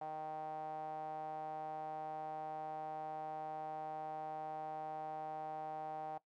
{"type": "tone with band-pass filter", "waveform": "sawtooth", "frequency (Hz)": 155.56, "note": "D#3", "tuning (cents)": 0, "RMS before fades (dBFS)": -44, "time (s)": [0.01, 6.18], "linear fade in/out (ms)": 5, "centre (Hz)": 750, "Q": 9.1, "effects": ["noise-tail reverb RT60 0.1 s tail -18 dB re dry"]}